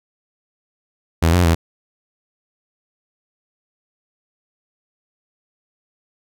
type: tone with pitch steps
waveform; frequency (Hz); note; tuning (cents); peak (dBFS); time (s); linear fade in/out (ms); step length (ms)
sawtooth; 82.4 / 89 / 83; E2 / F2 / E2; 0 / +33 / +12; -8; 1.22-1.55; 10; 110
effects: none